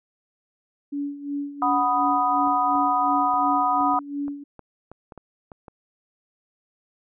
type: tone with tremolo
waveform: sine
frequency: 285.3 Hz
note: C#4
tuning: 50 cents sharp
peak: -24 dBFS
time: 0.92-4.44 s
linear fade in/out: 10 ms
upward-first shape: sine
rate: 2.8 Hz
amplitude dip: 75%
type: chord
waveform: sine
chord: B major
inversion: second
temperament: equal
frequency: 740 / 987.8 / 1244.5 Hz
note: F#5 / B5 / D#6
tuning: 0 / 0 / 0 cents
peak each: -23 dBFS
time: 1.62-3.99 s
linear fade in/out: 2 ms
type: clicks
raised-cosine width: 1 ms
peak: -27 dBFS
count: 12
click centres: 2.473 / 2.754 / 3.34 / 3.809 / 3.941 / 4.281 / 4.593 / 4.916 / 5.122 / 5.177 / 5.518 / 5.682 s
effects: none